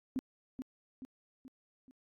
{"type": "tone with echo", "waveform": "sine", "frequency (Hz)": 259.6, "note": "C4", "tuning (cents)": -13, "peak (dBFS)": -31, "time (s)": [0.16, 0.19], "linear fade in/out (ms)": 0, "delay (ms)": 430, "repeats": 4, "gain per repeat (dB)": -6, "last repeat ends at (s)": 1.91, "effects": ["AAC 64 kbps"]}